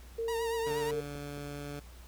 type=tone with pitch glide; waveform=sine; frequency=456.8 to 451.8 Hz; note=A#4 to A4; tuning=-35 to +46 cents; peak=-31 dBFS; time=0.18-1.01 s; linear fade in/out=10 ms; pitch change=-19 cents; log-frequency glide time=0.55-0.63 s
type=tone with vibrato; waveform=sawtooth; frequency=936 Hz; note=A#5; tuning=7 cents sharp; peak=-33 dBFS; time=0.28-0.91 s; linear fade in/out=2 ms; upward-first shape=triangle; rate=8.4 Hz; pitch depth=71 cents each way
type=tone; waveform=15% pulse; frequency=144.3 Hz; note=D3; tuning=30 cents flat; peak=-33 dBFS; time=0.66-1.8 s; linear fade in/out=10 ms
type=click train; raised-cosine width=2 ms; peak=-34 dBFS; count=4; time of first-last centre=0.71-1.377 s; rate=4.5 Hz
effects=added 60 Hz sine -49 dBFS peak until 2.07 s + pink hiss -57 dBFS RMS until 2.07 s